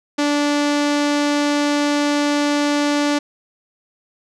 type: tone with low-pass filter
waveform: sawtooth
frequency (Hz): 291.3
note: D4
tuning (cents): -14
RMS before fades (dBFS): -18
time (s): 0.18-3.19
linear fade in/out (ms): 10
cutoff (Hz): 6200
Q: 1.2
effects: none